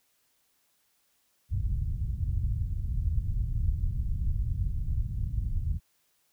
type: low-pass noise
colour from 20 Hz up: white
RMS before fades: -29 dBFS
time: 1.49-5.8 s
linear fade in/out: 50 ms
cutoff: 100 Hz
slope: 24 dB/octave
effects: white hiss -71 dBFS RMS until 6.32 s